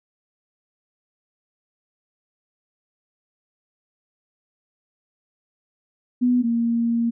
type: tone pair in turn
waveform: sine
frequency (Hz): 246.9 / 233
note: B3 / A#3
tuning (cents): 0 / -1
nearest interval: minor second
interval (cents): 101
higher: first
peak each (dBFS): -15 / -18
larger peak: first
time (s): 6.21-6.43 / 6.43-7.11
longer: second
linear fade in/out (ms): 20
effects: none